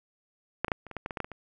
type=clicks; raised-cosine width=0.5 ms; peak=-11 / -19 / -10 / -29 / -26 / -19 / -18 / -20 / -18 / -15 / -24 / -26 dBFS; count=12; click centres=0.646 / 0.682 / 0.718 / 0.867 / 0.913 / 0.967 / 1.061 / 1.108 / 1.172 / 1.203 / 1.245 / 1.317 s; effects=none